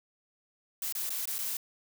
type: noise with dropouts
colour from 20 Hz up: blue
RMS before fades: -34 dBFS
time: 0.82-1.57 s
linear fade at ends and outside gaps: 2 ms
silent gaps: 0.925-0.951 / 1.094-1.103 / 1.256-1.274 / 1.383-1.388 s
effects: none